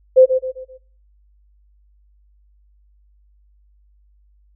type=tone with echo; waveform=sine; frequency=517 Hz; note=C5; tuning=21 cents flat; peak=-5 dBFS; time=0.16-0.26 s; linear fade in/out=20 ms; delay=130 ms; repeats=4; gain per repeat=-8 dB; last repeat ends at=0.78 s; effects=noise-tail reverb RT60 0.4 s tail -19 dB re dry + added 50 Hz sine -52 dBFS peak until 4.55 s